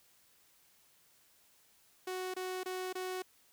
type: tone bursts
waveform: sawtooth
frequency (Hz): 370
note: F#4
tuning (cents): 0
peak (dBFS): -33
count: 4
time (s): 2.07-3.222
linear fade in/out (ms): 5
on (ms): 270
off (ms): 24
effects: white hiss -67 dBFS RMS until 3.52 s